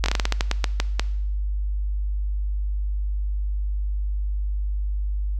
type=slowing click train; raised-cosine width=0.2 ms; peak=-4 dBFS; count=13; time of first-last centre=0.04-0.996 s; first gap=20 ms; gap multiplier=1.23; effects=noise-tail reverb RT60 0.8 s tail -18 dB re dry + added 50 Hz sine -22 dBFS peak until 5.39 s